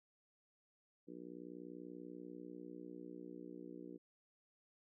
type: harmonic tone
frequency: 60.2 Hz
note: B1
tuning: 44 cents flat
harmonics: 3 / 4 / 5 / 6 / 7 / 8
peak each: -57 / -58 / -52 / -55 / -60 / -59 dBFS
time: 1.07-3.98 s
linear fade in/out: 20 ms
effects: none